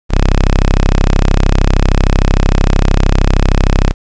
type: tone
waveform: sawtooth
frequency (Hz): 33.12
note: C1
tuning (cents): +22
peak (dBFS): -3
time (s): 0.09-3.94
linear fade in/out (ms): 50
effects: resampled to 16000 Hz + 7-bit